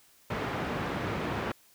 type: band-pass noise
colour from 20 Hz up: pink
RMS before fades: -33 dBFS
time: 0.3-1.52 s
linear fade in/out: 5 ms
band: 110 to 2000 Hz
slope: 12 dB/octave
effects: white hiss -61 dBFS RMS until 1.74 s